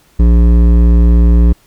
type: tone with hard clipping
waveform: sine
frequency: 58.27 Hz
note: A#1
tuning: in tune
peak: -6 dBFS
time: 0.19-1.53 s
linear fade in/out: 10 ms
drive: 12 dB
effects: pink hiss -50 dBFS RMS until 1.66 s